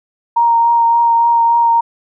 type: tone with vibrato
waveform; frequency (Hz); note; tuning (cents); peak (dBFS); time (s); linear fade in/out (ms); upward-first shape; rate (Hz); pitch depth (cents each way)
sine; 932.3; A#5; 0; -8; 0.36-1.81; 10; triangle; 3.5; 15
effects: none